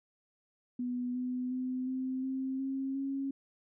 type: tone with pitch steps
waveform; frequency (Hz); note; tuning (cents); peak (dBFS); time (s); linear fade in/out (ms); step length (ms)
sine; 246.9 / 251.1 / 255.3 / 259.6 / 264 / 268.5 / 273; B3 / B3 / C4 / C4 / C4 / C4 / C#4; 0 / +29 / -42 / -13 / +16 / +45 / -26; -32; 0.79-3.31; 5; 360
effects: none